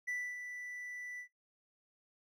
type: tone with ADSR envelope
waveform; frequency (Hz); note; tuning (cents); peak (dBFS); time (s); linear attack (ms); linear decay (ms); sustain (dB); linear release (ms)
triangle; 1975.5; B6; 0; -33; 0.07-1.28; 16; 270; -8; 88
effects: noise-tail reverb RT60 0.2 s tail -24 dB re dry